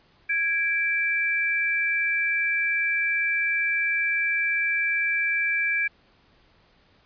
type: tone pair together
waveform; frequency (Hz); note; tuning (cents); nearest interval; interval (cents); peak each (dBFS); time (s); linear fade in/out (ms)
sine; 1652.6 / 2335; G#6 / D7; -9 / -11; tritone; 598; -26 / -23; 0.29-5.88; 10
effects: pink hiss -60 dBFS RMS until 7.05 s + resampled to 11025 Hz